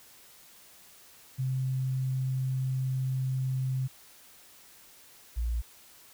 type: tone pair in turn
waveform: sine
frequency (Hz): 130.81 / 58.27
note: C3 / A#1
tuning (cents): 0 / 0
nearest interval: octave + major second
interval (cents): 1400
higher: first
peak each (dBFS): -27 / -27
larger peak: neither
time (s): 1.38-3.88 / 5.36-5.62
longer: first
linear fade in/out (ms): 20
effects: white hiss -55 dBFS RMS until 6.13 s